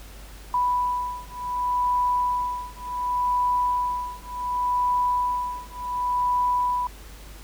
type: beating tone pair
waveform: sine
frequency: 987.8 / 988.48 Hz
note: B5 / B5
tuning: 0 / +1 cents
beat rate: 0.68 Hz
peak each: -25 dBFS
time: 0.54-6.87 s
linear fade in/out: 2 ms
effects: added 50 Hz sine -41 dBFS peak until 7.43 s + pink hiss -47 dBFS RMS until 7.43 s